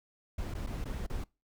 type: noise with dropouts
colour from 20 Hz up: brown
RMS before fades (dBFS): -36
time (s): 0.38-1.24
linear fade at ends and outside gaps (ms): 5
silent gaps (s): 0.54-0.549 / 0.665-0.67 / 0.843-0.854 / 1.066-1.098
effects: noise-tail reverb RT60 0.3 s tail -25 dB re dry